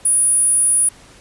sine tone, 9770 Hz, D#9, 33 cents flat, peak -11 dBFS, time 0.05-0.89 s, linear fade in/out 5 ms, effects pink hiss -45 dBFS RMS until 1.2 s + resampled to 24000 Hz

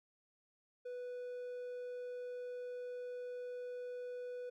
triangle tone, 493.9 Hz, B4, in tune, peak -40 dBFS, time 0.85-4.5 s, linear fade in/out 10 ms, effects none

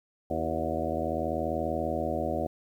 harmonic tone with a mistuned harmonic, 80.5 Hz, E2, 41 cents flat, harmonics 1 / 2 / 3 / 4 / 5 / 6 / 7 / 8 / 9, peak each -37 / -40 / -36 / -36 / -39 / -38 / -34 / -35 / -35 dBFS, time 0.3-2.47 s, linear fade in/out 5 ms, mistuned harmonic 5, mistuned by -65 cents, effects 10-bit

